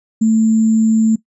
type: tone with sample-and-hold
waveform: sine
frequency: 221.8 Hz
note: A3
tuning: 14 cents sharp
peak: -9 dBFS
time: 0.21-1.16 s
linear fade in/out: 10 ms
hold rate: 7350 Hz
effects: noise-tail reverb RT60 0.1 s tail -18 dB re dry + resampled to 24000 Hz